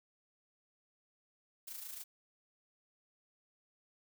blue noise with amplitude modulation, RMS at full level -44 dBFS, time 1.67-2.04 s, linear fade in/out 10 ms, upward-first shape sine, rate 27.2 Hz, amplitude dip 55%, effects none

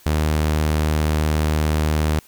sawtooth tone, 76.9 Hz, D#2, 20 cents flat, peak -13 dBFS, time 0.06-2.19 s, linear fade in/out 0 ms, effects white hiss -50 dBFS RMS until 2.27 s

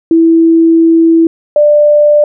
sine tone pair in turn, 329 / 592.5 Hz, E4 / D5, -3 / +15 cents, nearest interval minor seventh, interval 1018 cents, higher second, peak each -3 dBFS, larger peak neither, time 0.11-1.27 / 1.56-2.24 s, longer first, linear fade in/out 2 ms, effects none

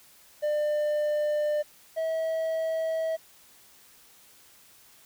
triangle tone pair in turn, 598 / 645.7 Hz, D5 / E5, +31 / -36 cents, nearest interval minor second, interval 133 cents, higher second, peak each -22 / -24 dBFS, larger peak first, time 0.42-1.63 / 1.96-3.17 s, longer neither, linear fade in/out 20 ms, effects white hiss -56 dBFS RMS until 5.05 s

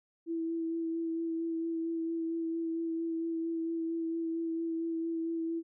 sine tone with vibrato, 329.6 Hz, E4, in tune, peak -31 dBFS, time 0.26-5.63 s, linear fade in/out 50 ms, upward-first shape sine, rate 4.4 Hz, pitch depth 16 cents each way, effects none

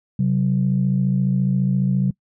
sine tone pair together, 133.44 / 188 Hz, C3 / F#3, +34 / +28 cents, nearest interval tritone, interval 594 cents, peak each -18 dBFS, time 0.19-2.11 s, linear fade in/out 5 ms, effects noise-tail reverb RT60 0.1 s tail -24 dB re dry + tanh soft clip ceiling -9 dBFS

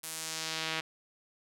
sawtooth tone with band-pass filter sweep, 160 Hz, D#3, 49 cents sharp, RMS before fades -37 dBFS, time 0.03-0.81 s, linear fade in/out 10 ms, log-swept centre 11000 to 2700 Hz, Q 1.1, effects none

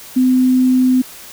sine tone, 255.5 Hz, C4, 41 cents flat, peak -9 dBFS, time 0.16-1.02 s, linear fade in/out 10 ms, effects white hiss -36 dBFS RMS until 1.32 s

